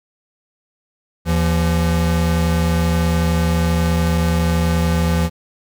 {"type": "tone pair together", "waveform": "square", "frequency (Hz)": [79.9, 169.19], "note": ["D#2", "E3"], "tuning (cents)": [47, 45], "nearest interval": "octave + minor second", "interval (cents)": 1298, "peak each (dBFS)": -18, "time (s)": [1.25, 5.3], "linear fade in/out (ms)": 50, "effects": []}